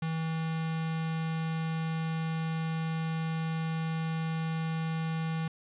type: tone with notch filter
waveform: square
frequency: 161.5 Hz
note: E3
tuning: 35 cents flat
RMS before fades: -32 dBFS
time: 0.02-5.48 s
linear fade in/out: 5 ms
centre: 420 Hz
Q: 1.3
effects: resampled to 8000 Hz + 10-bit